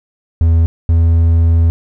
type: tone pair in turn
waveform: triangle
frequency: 82.41 / 82.98 Hz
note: E2 / E2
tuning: 0 / +12 cents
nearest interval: unison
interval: 12 cents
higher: second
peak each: -5 dBFS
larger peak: neither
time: 0.41-0.66 / 0.89-1.7 s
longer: second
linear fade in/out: 0 ms
effects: none